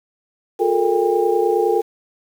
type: tone cluster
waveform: sine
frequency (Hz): 356.6 / 428.9 / 458.6 / 801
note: F4 / A4 / A#4 / G5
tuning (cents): +36 / -44 / -28 / +37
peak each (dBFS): -20 / -19 / -19 / -22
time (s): 0.59-1.82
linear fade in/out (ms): 20
effects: 7-bit